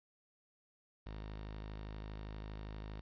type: tone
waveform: sawtooth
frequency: 52.5 Hz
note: G#1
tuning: 19 cents sharp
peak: -40 dBFS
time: 1.06-3.01 s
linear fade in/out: 5 ms
effects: resampled to 11025 Hz + 11-bit